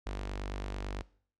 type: tone with notch filter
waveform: sawtooth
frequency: 49 Hz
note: G1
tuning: in tune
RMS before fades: -37 dBFS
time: 0.06-1.02 s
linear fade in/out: 10 ms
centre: 140 Hz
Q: 0.87
effects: noise-tail reverb RT60 0.5 s tail -20 dB re dry + low-pass 6000 Hz 12 dB/octave